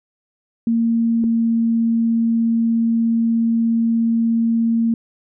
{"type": "tone pair in turn", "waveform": "sine", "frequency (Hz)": [230, 229.2], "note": ["A#3", "A#3"], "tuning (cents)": [-23, -29], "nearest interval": "unison", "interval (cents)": 6, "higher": "first", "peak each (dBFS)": -14, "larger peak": "neither", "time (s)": [[0.67, 1.24], [1.24, 4.94]], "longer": "second", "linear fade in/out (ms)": 2, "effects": []}